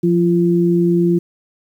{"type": "tone pair together", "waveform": "sine", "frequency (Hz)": [174.61, 343.6], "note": ["F3", "F4"], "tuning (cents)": [0, -28], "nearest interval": "octave", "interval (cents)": 1172, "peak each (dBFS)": -14, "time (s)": [0.03, 1.19], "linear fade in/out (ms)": 10, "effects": ["8-bit"]}